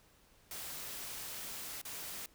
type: noise with dropouts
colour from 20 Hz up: white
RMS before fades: -44 dBFS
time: 0.51-2.26 s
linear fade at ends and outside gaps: 2 ms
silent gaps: 1.815-1.851 s
effects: pink hiss -66 dBFS RMS until 2.34 s